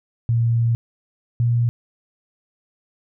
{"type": "tone pair in turn", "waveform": "sine", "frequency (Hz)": [116.54, 118.78], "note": ["A#2", "A#2"], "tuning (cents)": [0, 33], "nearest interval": "unison", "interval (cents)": 33, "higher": "second", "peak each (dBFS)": -15, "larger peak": "neither", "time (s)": [[0.29, 0.75], [1.4, 1.69]], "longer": "first", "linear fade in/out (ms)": 0, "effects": []}